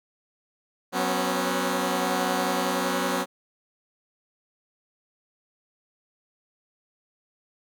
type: chord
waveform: 10% pulse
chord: F# suspended fourth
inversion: none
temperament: equal with one note detuned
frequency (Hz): 185 / 246.9 / 272.1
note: F#3 / B3 / C#4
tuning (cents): 0 / 0 / -32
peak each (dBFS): -20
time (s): 0.92-3.26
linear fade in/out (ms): 50
effects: none